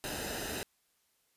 pink noise with comb filter, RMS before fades -38 dBFS, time 0.04-0.63 s, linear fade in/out 0 ms, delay 0.89 ms, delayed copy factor -0.65, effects white hiss -74 dBFS RMS until 1.36 s + resampled to 32000 Hz

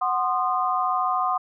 sine chord, C diminished, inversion second, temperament equal with one note detuned, 740 / 1046.5 / 1228.1 Hz, Gb5 / C6 / Eb6, 0 / 0 / -23 cents, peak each -25 dBFS, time 0.01-1.38 s, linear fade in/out 10 ms, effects none

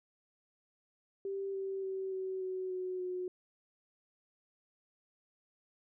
sine tone with pitch steps, 391.7 / 387 / 382.3 / 377.7 / 373.1 / 368.6 / 364.2 Hz, G4 / G4 / G4 / F#4 / F#4 / F#4 / F#4, -1 / -22 / -43 / +36 / +14 / -7 / -27 cents, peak -35 dBFS, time 1.25-3.28 s, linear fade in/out 2 ms, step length 290 ms, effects none

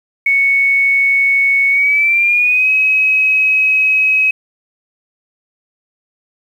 sine tone with pitch glide, 2217 to 2547 Hz, C#7 to D#7, 0 to +40 cents, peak -9 dBFS, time 0.26-4.31 s, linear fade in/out 5 ms, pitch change +240 cents, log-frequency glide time 1.7-2.7 s, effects 7-bit

